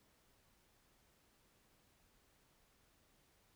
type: silence
effects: pink hiss -73 dBFS RMS until 3.55 s

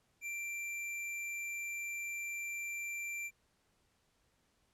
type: tone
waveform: square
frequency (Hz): 2357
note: D7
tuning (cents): +6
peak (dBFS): -39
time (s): 0.21-3.31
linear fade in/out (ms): 50
effects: pink hiss -75 dBFS RMS until 4.73 s + low-pass 11000 Hz 12 dB/octave

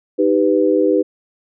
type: chord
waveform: sine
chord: Eb augmented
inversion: none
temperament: equal with one note detuned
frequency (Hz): 311.1 / 392 / 497.3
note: Eb4 / G4 / B4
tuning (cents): 0 / 0 / +12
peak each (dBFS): -16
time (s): 0.18-1.03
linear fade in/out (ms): 20
effects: none

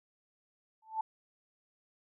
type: tone with exponential growth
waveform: sine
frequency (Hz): 880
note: A5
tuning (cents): 0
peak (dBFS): -27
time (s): 0.82-1.01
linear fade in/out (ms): 5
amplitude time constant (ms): 40
effects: none

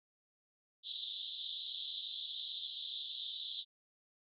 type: band-pass noise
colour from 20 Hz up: pink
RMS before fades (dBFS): -44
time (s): 0.83-3.65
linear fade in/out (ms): 50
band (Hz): 3300 to 3900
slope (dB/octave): 96
effects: none

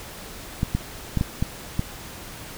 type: clicks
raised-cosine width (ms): 5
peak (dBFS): -9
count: 6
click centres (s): 0.631 / 0.75 / 1.173 / 1.211 / 1.425 / 1.794
effects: pink hiss -39 dBFS RMS until 2.57 s

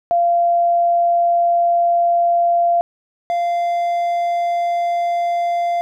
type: tone pair in turn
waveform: sine / triangle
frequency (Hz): 690 / 692.6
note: F5 / F5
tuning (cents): -21 / -15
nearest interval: unison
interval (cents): 6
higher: second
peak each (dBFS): -12 / -14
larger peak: first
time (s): 0.11-2.81 / 3.3-5.81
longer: first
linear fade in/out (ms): 0
effects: none

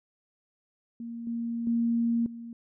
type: tone with level steps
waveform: sine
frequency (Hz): 233.1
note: A#3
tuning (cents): 0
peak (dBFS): -35 / -29 / -23 / -38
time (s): 1-2.53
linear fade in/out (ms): 2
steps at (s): 1.27 / 1.67 / 2.26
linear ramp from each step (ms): 2
effects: none

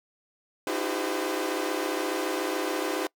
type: tone cluster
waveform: sawtooth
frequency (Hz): 304.5 / 331.4 / 366.7 / 401.1 / 511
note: D#4 / E4 / F#4 / G4 / C5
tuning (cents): -37 / +9 / -15 / +40 / -41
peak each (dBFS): -30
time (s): 0.67-3.07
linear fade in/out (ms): 2
effects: noise-tail reverb RT60 0.1 s tail -24 dB re dry

